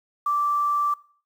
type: tone with quantisation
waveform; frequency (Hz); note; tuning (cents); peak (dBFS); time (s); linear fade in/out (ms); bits
sine; 1169; D6; -8; -20; 0.26-0.94; 5; 8
effects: noise-tail reverb RT60 0.5 s tail -20 dB re dry